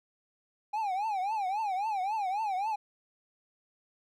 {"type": "tone with vibrato", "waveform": "triangle", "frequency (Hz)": 809, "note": "G#5", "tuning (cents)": -46, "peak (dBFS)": -27, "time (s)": [0.73, 2.76], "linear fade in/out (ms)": 10, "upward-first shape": "triangle", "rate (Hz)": 3.7, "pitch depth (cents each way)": 200, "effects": []}